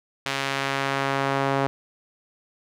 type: tone with band-pass filter sweep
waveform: sawtooth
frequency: 137.1 Hz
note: C#3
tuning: 19 cents flat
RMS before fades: -25 dBFS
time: 0.26-1.67 s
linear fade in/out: 0 ms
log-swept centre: 2800 to 800 Hz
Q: 0.76
effects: none